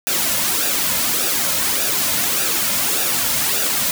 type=noise with flanger; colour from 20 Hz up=white; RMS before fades=-19 dBFS; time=0.07-3.91 s; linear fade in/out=0 ms; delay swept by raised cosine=0.93 to 2.63 ms; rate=1.7 Hz; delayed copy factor=-0.6; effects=none